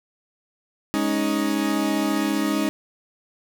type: chord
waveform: 40% pulse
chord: Ab suspended fourth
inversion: none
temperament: equal with one note detuned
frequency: 207.7 / 277.2 / 312.2 Hz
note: Ab3 / Db4 / Eb4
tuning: 0 / 0 / +6 cents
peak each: -25 / -25 / -23 dBFS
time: 0.94-2.69 s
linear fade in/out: 0 ms
effects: none